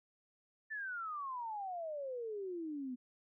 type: exponential sweep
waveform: sine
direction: down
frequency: 1788 to 244 Hz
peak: -39 dBFS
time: 0.7-2.96 s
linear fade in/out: 20 ms
effects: none